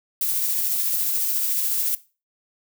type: noise with tremolo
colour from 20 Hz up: violet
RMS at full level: -22 dBFS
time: 0.21-1.95 s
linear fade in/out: 2 ms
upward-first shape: sine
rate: 14 Hz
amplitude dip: 25%
effects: noise-tail reverb RT60 0.3 s tail -17 dB re dry